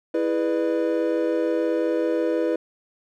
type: chord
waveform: triangle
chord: E dominant seventh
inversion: none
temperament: equal with one note detuned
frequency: 329.6 / 415.3 / 493.9 / 600.7 Hz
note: E4 / G#4 / B4 / D5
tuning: 0 / 0 / 0 / +39 cents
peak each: -22 / -28 / -22 / -27 dBFS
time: 0.14-2.56 s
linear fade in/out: 5 ms
effects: none